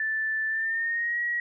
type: tone with pitch glide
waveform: sine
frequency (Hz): 1760 to 1908.2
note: A6 to A#6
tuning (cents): 0 to +40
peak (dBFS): -25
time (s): 0-1.4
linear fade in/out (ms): 2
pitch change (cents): +140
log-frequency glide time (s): 0.48-1.2
effects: none